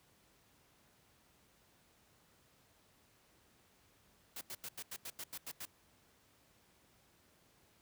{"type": "noise bursts", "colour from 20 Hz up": "white", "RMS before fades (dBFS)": -45, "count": 10, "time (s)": [4.36, 5.654], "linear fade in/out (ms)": 5, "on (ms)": 52, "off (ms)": 86, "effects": ["pink hiss -69 dBFS RMS until 7.81 s", "high-pass 60 Hz 12 dB/octave"]}